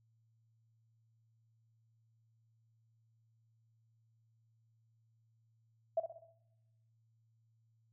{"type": "tone with echo", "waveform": "sine", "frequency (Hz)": 659.3, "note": "E5", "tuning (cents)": 0, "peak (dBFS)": -28, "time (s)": [5.97, 6], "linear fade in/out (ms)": 5, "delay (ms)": 62, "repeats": 5, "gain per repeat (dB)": -7, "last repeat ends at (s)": 6.31, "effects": ["noise-tail reverb RT60 0.9 s tail -17 dB re dry", "added 113 Hz sine -70 dBFS peak until 7.92 s"]}